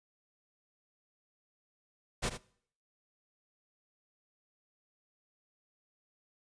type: noise with echo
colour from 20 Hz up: pink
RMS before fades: -32 dBFS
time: 2.22-2.3 s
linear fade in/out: 20 ms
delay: 80 ms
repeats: 1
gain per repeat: -10 dB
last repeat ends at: 2.38 s
effects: noise-tail reverb RT60 0.6 s tail -22 dB re dry + resampled to 22050 Hz

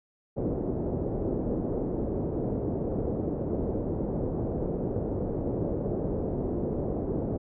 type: low-pass noise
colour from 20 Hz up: white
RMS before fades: -30 dBFS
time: 0.36-7.38 s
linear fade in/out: 20 ms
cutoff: 490 Hz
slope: 24 dB/octave
effects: none

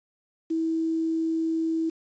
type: tone with quantisation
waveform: sine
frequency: 324.6 Hz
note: E4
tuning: 27 cents flat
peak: -23 dBFS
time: 0.5-1.9 s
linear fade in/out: 10 ms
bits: 8
effects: resampled to 16000 Hz

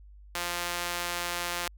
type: tone with high-pass filter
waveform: sawtooth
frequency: 174.61 Hz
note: F3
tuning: in tune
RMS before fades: -33 dBFS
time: 0.35-1.68 s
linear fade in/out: 0 ms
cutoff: 890 Hz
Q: 0.51
effects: added 50 Hz sine -48 dBFS peak until 1.77 s

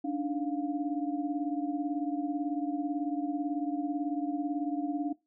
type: tone cluster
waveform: sine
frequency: 286.4 / 304.5 / 702 Hz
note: D4 / D#4 / F5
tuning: -43 / -37 / +9 cents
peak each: -31 / -34 / -39 dBFS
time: 0.04-5.13 s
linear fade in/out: 10 ms
effects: noise-tail reverb RT60 0.2 s tail -19 dB re dry

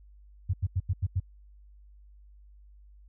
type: tone bursts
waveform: sine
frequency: 92.5 Hz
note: F#2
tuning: in tune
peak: -23 dBFS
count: 6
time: 0.49-1.201 s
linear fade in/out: 10 ms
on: 46 ms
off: 87 ms
effects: added 50 Hz sine -51 dBFS peak until 3.08 s

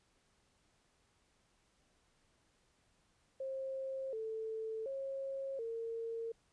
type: tone with pitch steps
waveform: sine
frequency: 533 / 442.3 / 542 / 456.9 Hz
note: C5 / A4 / C#5 / A#4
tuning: +32 / +9 / -39 / -35 cents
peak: -38 dBFS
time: 3.4-6.32 s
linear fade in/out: 5 ms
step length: 730 ms
effects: pink hiss -74 dBFS RMS until 6.52 s + resampled to 22050 Hz

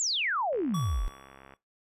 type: exponential sweep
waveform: sine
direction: down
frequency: 7690 to 34.8 Hz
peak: -26 dBFS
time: 0-1.08 s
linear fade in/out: 0 ms
type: click train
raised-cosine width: 0.5 ms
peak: -34 dBFS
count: 69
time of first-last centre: 0.53-1.537 s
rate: 67.5 Hz
type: tone with exponential decay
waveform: square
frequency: 1138 Hz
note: C#6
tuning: 45 cents sharp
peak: -33 dBFS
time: 0.74-1.57 s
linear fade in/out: 5 ms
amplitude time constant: 180 ms
effects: noise-tail reverb RT60 0.2 s tail -20 dB re dry + resampled to 32000 Hz

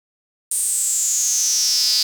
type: tone with high-pass filter sweep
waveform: square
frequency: 116.54 Hz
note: A#2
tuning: in tune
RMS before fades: -19 dBFS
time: 0.51-2.03 s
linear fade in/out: 5 ms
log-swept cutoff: 9000 to 4700 Hz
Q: 9.2
effects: none

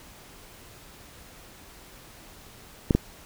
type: clicks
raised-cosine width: 3 ms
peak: -6 dBFS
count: 2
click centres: 2.908 / 2.95 s
effects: pink hiss -49 dBFS RMS until 3.25 s

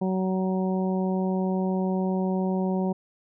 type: harmonic tone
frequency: 187.4 Hz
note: F#3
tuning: 22 cents sharp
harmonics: 1 / 2 / 3 / 4 / 5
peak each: -24 / -30 / -34 / -36 / -38 dBFS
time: 0.01-2.93 s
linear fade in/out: 10 ms
effects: none

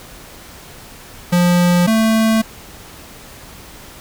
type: tone pair in turn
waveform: square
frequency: 176.2 / 222 Hz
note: F3 / A3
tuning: +16 / +16 cents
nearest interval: major third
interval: 400 cents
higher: second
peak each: -11 / -12 dBFS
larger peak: first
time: 1.32-1.87 / 1.87-2.42 s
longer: neither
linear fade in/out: 10 ms
effects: pink hiss -38 dBFS RMS until 4 s

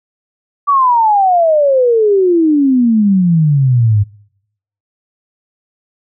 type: exponential sweep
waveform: sine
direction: down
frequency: 1163 to 100 Hz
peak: -7 dBFS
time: 0.67-4.04 s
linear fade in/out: 20 ms
effects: noise-tail reverb RT60 0.8 s tail -26 dB re dry

